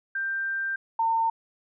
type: tone pair in turn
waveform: sine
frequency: 1575 / 906.8 Hz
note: G6 / A#5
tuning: +8 / -48 cents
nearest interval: minor seventh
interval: 956 cents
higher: first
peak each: -26 / -21 dBFS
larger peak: second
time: 0.15-0.76 / 0.99-1.3 s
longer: first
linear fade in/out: 5 ms
effects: none